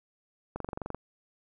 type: click train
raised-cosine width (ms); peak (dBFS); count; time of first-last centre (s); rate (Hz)
1; -21; 10; 0.56-0.946; 23.3
effects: none